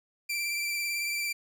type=tone with vibrato; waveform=sawtooth; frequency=2349 Hz; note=D7; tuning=in tune; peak=-26 dBFS; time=0.29-1.33 s; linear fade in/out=10 ms; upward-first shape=triangle; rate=18 Hz; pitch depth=31 cents each way; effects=none